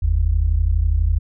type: tone pair together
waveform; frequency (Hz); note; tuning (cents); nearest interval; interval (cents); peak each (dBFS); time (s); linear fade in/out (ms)
sine; 47.15 / 79.3; F#1 / D#2; +33 / +33; major sixth; 900; -17; 0.02-1.19; 10
effects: none